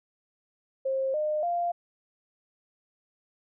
sine tone with pitch steps, 533 / 608.7 / 695.2 Hz, C5 / D#5 / F5, +32 / -38 / -8 cents, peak -25 dBFS, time 0.85-1.72 s, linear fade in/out 10 ms, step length 290 ms, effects none

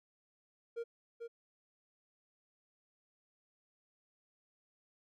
triangle tone with echo, 466.2 Hz, A#4, in tune, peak -35 dBFS, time 0.76-0.84 s, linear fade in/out 20 ms, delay 440 ms, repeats 1, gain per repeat -5 dB, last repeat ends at 1.28 s, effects none

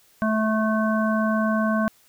harmonic tone, 218.1 Hz, A3, 15 cents flat, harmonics 1 / 3 / 5 / 7, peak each -21 / -26 / -28 / -29 dBFS, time 0.22-1.88 s, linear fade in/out 0 ms, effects white hiss -58 dBFS RMS until 2.08 s

